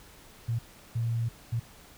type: tone bursts at uneven times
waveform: sine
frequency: 116 Hz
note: A#2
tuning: 8 cents flat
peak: -26 dBFS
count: 3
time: 0.48-0.59 / 0.95-1.29 / 1.52-1.6 s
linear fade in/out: 10 ms
effects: pink hiss -53 dBFS RMS until 1.97 s